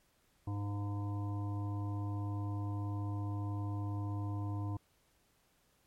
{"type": "harmonic tone", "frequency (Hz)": 101.7, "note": "G#2", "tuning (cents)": -36, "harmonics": [1, 3, 5, 7, 9, 10], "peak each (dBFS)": [-35, -43, -57, -52, -53, -52], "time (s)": [0.47, 4.77], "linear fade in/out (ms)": 5, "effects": ["pink hiss -72 dBFS RMS until 5.86 s", "MP3 64 kbps"]}